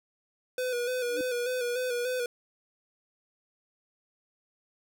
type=tone with vibrato; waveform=square; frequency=493.9 Hz; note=B4; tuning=in tune; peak=-29 dBFS; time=0.58-2.26 s; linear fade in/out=2 ms; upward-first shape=square; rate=3.4 Hz; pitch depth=40 cents each way
type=tone with exponential growth; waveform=sine; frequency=301 Hz; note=D4; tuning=43 cents sharp; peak=-30 dBFS; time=1.04-1.21 s; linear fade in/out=1 ms; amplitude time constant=36 ms
effects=none